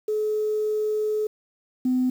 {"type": "tone pair in turn", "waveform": "sine", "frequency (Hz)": [427.1, 254], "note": ["G#4", "B3"], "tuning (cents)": [48, 49], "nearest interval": "major sixth", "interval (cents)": 899, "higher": "first", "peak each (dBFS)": [-21, -18], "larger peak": "second", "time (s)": [[0.08, 1.27], [1.85, 2.1]], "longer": "first", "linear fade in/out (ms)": 5, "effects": ["tanh soft clip ceiling -15 dBFS", "8-bit"]}